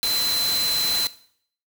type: tone in noise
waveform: sine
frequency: 4063 Hz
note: B7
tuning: 48 cents sharp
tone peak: -22 dBFS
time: 0.03-1.07 s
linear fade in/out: 0 ms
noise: white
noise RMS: -27 dBFS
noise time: 0.03-1.07 s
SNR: +2 dB
effects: noise-tail reverb RT60 0.6 s tail -17 dB re dry